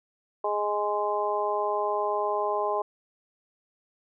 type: harmonic tone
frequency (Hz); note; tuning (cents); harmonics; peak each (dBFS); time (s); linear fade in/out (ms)
207.7; G#3; 0; 2 / 3 / 4 / 5; -30 / -30 / -30 / -30; 0.44-2.82; 5
effects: none